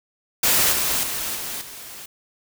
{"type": "noise with level steps", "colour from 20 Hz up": "white", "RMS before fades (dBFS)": [-18, -22, -27, -30, -38], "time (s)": [0.43, 2.06], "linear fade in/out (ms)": 5, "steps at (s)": [0.72, 1.03, 1.35, 1.61], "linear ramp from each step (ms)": 5, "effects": []}